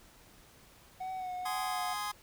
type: tone with vibrato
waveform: triangle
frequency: 740 Hz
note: F#5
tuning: in tune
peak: -34 dBFS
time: 1-1.94 s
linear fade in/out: 10 ms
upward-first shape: sine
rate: 2.1 Hz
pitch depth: 30 cents each way
type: chord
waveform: sawtooth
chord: Ab major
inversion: none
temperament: just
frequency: 830.6 / 1038.3 / 1245.9 Hz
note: Ab5 / C6 / Eb6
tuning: 0 / -14 / +2 cents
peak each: -35 dBFS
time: 1.45-2.12 s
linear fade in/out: 10 ms
effects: pink hiss -59 dBFS RMS until 2.22 s